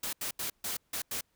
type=noise bursts at uneven times; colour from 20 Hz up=white; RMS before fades=-35 dBFS; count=6; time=0.03-0.13 / 0.21-0.31 / 0.39-0.5 / 0.64-0.77 / 0.93-1.02 / 1.11-1.21 s; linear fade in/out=5 ms; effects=pink hiss -74 dBFS RMS until 1.35 s